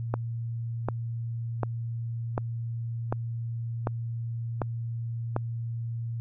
click train, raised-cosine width 1 ms, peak -13 dBFS, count 8, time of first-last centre 0.14-5.364 s, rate 1.34 Hz, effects added 116 Hz sine -30 dBFS peak until 6.2 s

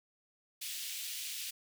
pink high-pass noise, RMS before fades -41 dBFS, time 0.61-1.51 s, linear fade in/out 10 ms, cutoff 2600 Hz, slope 24 dB/octave, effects none

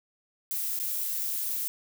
violet noise with dropouts, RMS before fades -31 dBFS, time 0.51-1.68 s, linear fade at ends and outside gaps 0 ms, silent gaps 0.79-0.799 s, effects none

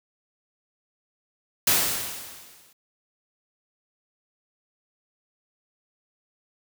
white noise with exponential decay, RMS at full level -18 dBFS, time 1.67-2.73 s, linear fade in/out 5 ms, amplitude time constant 230 ms, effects none

